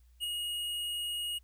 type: tone with ADSR envelope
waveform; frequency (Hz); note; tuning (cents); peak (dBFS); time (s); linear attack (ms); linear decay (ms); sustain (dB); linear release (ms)
square; 2878; F#7; -49; -31; 0.2-1.39; 38; 7; -3; 17
effects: added 60 Hz sine -58 dBFS peak until 1.43 s + white hiss -75 dBFS RMS until 1.43 s